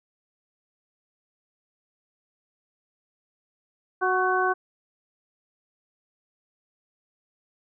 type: harmonic tone with a mistuned harmonic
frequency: 370 Hz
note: F#4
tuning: in tune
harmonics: 1 / 2 / 3 / 4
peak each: -26 / -26 / -26 / -26 dBFS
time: 4.01-4.54 s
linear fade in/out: 20 ms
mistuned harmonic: 4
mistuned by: +33 cents
effects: none